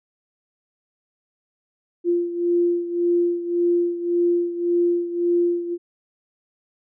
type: beating tone pair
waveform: sine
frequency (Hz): 346.8 / 348.6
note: F4 / F4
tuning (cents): -12 / -3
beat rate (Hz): 1.8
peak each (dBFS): -19 / -24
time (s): 2.04-5.78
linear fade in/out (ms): 50
effects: none